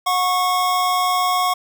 square tone pair together, 727.4 / 1101 Hz, F#5 / C#6, -30 / -12 cents, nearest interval perfect fifth, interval 718 cents, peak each -21 / -19 dBFS, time 0.06-1.54 s, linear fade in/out 10 ms, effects none

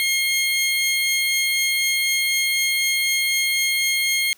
sawtooth tone pair together, 2148 / 3220 Hz, C7 / G7, +45 / +46 cents, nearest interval perfect fifth, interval 701 cents, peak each -16 / -22 dBFS, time 0-4.33 s, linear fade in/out 0 ms, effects white hiss -54 dBFS RMS until 4.37 s

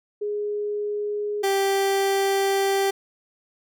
sine / 30% pulse tone pair in turn, 415.3 / 392 Hz, G#4 / G4, 0 / 0 cents, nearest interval minor second, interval 100 cents, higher first, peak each -24 / -17 dBFS, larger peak second, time 0.21-1.43 / 1.43-2.91 s, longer second, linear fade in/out 10 ms, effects none

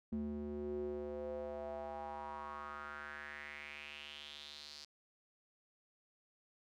square tone with band-pass filter sweep, 73.42 Hz, D2, in tune, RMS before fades -45 dBFS, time 0.12-4.85 s, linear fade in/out 5 ms, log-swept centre 240 to 4800 Hz, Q 4.6, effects none

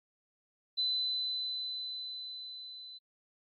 sine tone with level ramp, 4017 Hz, B7, 29 cents sharp, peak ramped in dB -28 to -46 dBFS, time 0.77-2.99 s, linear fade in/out 20 ms, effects AAC 48 kbps

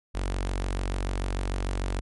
sawtooth tone with notch filter, 46.77 Hz, F#1, 19 cents sharp, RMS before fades -29 dBFS, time 0.14-2.01 s, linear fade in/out 20 ms, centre 150 Hz, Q 1.2, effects MP3 48 kbps

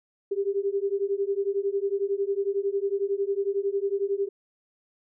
sine beating tone pair, 392 / 403 Hz, G4 / G4, 0 / +48 cents, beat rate 11 Hz, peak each -27 dBFS, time 0.31-4.29 s, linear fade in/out 10 ms, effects none

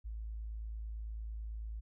sine tone, 54.5 Hz, A1, 16 cents flat, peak -39 dBFS, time 0.04-1.81 s, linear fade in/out 20 ms, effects none

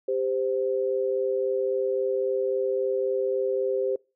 sine tone pair together, 395.3 / 519 Hz, G4 / C5, +15 / -14 cents, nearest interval perfect fourth, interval 471 cents, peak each -26 dBFS, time 0.08-3.96 s, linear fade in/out 5 ms, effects noise-tail reverb RT60 0.3 s tail -25 dB re dry

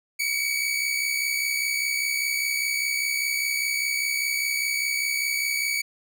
sawtooth tone pair together, 2226 / 2291 Hz, C#7 / D7, +7 / -44 cents, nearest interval unison, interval 49 cents, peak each -25 / -22 dBFS, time 0.19-5.82 s, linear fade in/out 10 ms, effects none

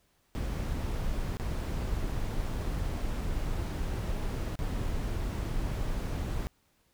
brown noise with dropouts, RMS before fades -32 dBFS, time 0.35-6.47 s, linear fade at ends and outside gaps 0 ms, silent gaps 1.37-1.398 / 4.555-4.59 s, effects pink hiss -70 dBFS RMS until 6.93 s

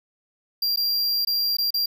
square tone with dropouts, 4754 Hz, D8, 20 cents sharp, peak -21 dBFS, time 0.62-1.86 s, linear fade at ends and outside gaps 5 ms, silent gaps 0.761-0.772 / 1.25-1.271 / 1.569-1.584 / 1.706-1.741 s, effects none

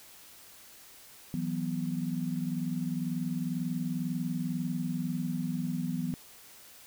sine chord, E suspended second, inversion none, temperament equal, 164.81 / 185 / 246.9 Hz, E3 / F#3 / B3, 0 / 0 / 0 cents, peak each -34 / -35 / -34 dBFS, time 1.34-6.14 s, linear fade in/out 0 ms, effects white hiss -53 dBFS RMS until 6.86 s

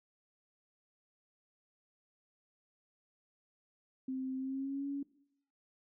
sine tone with pitch glide, 261.6 to 280.4 Hz, C4 to C#4, 0 to +20 cents, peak -35 dBFS, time 4.08-5.03 s, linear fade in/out 5 ms, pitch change +120 cents, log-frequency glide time 4.37-4.87 s, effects noise-tail reverb RT60 0.7 s tail -19 dB re dry

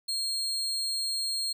35% pulse tone, 4240 Hz, C8, 22 cents sharp, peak -27 dBFS, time 0.08-1.53 s, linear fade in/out 10 ms, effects none

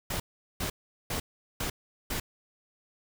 pink noise bursts, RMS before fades -32 dBFS, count 5, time 0.1-2.2 s, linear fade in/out 5 ms, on 100 ms, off 400 ms, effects none

